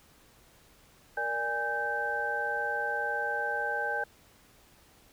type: tone cluster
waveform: sine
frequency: 466.5 / 588 / 821 / 1555 Hz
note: A#4 / D5 / G#5 / G6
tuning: +1 / +2 / -20 / -14 cents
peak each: -38 / -38 / -34 / -31 dBFS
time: 1.17-4.04 s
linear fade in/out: 5 ms
effects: pink hiss -60 dBFS RMS until 5.12 s